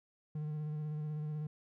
triangle tone with vibrato, 151.8 Hz, D#3, 42 cents flat, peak -34 dBFS, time 0.35-1.47 s, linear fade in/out 5 ms, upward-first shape square, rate 16 Hz, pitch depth 19 cents each way, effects none

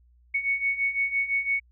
sine beating tone pair, 2217 / 2222.9 Hz, C#7 / C#7, 0 / +4 cents, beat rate 5.9 Hz, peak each -29 / -25 dBFS, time 0.34-1.6 s, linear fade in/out 10 ms, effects added 60 Hz sine -56 dBFS peak until 1.71 s

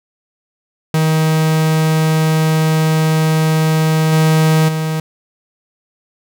45% pulse tone with level steps, 157.9 Hz, D#3, 26 cents sharp, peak -11 / -9 / -16 dBFS, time 0.94-5 s, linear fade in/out 2 ms, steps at 4.12 / 4.68 s, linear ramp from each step 10 ms, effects none

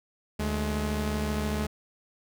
sawtooth tone pair together, 75 / 211.9 Hz, D2 / G#3, +37 / +35 cents, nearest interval octave + tritone, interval 1798 cents, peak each -26 dBFS, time 0.39-1.67 s, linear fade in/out 10 ms, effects none

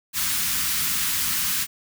white band-stop noise, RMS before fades -24 dBFS, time 0.13-1.67 s, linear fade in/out 50 ms, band 260 to 1100 Hz, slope 24 dB/octave, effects none

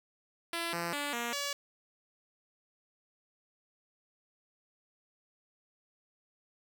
5% pulse tone with pitch steps, 337.3 / 170.6 / 288.9 / 236.9 / 569 Hz, E4 / F3 / D4 / A#3 / C#5, +40 / -40 / -28 / +28 / +45 cents, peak -22 dBFS, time 0.53-1.53 s, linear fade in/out 2 ms, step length 200 ms, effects none

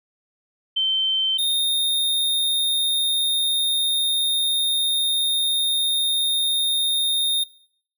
sine / square tone pair in turn, 3100 / 3677 Hz, G7 / A#7, -20 / -24 cents, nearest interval minor third, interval 296 cents, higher second, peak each -18 / -20 dBFS, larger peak first, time 0.76-1.38 / 1.38-7.44 s, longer second, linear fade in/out 10 ms, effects noise-tail reverb RT60 0.6 s tail -20 dB re dry

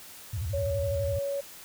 sine tone with vibrato, 90.8 Hz, F#2, 32 cents flat, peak -29 dBFS, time 0.33-1.19 s, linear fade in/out 5 ms, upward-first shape square, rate 12 Hz, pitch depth 270 cents each way
sine tone, 560 Hz, C#5, 18 cents sharp, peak -28 dBFS, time 0.53-1.41 s, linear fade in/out 10 ms
effects white hiss -47 dBFS RMS until 1.64 s

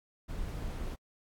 brown noise, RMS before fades -37 dBFS, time 0.28-0.96 s, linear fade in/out 20 ms, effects AAC 64 kbps

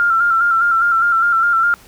sine tone with vibrato, 1374 Hz, F6, 29 cents flat, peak -11 dBFS, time 0-1.74 s, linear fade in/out 0 ms, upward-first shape square, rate 4.9 Hz, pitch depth 40 cents each way, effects pink hiss -45 dBFS RMS until 1.87 s

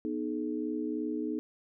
sine tone cluster, 245.5 / 308.5 / 427 Hz, B3 / D#4 / G#4, -10 / -15 / +48 cents, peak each -36 / -33 / -38 dBFS, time 0.05-1.39 s, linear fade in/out 0 ms, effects none

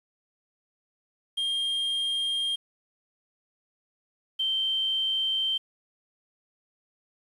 triangle / sine tone pair in turn, 3214 / 3124 Hz, G7 / G7, +43 / -7 cents, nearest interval unison, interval 50 cents, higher first, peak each -24 dBFS, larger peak neither, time 1.37-2.56 / 4.39-5.58 s, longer neither, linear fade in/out 10 ms, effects resampled to 32000 Hz + 9-bit

